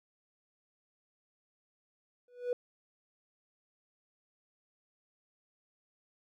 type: tone with exponential growth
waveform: triangle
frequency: 490.5 Hz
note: B4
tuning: 12 cents flat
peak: -23 dBFS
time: 2.28-2.53 s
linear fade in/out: 2 ms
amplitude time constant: 54 ms
effects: tanh soft clip ceiling -25 dBFS